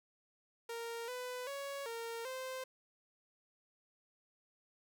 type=tone with pitch steps; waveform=sawtooth; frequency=464.2 / 499.4 / 558 / 461.2 / 519 Hz; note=A#4 / B4 / C#5 / A#4 / C5; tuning=-7 / +19 / +11 / -19 / -14 cents; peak=-37 dBFS; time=0.69-2.64 s; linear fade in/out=5 ms; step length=390 ms; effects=none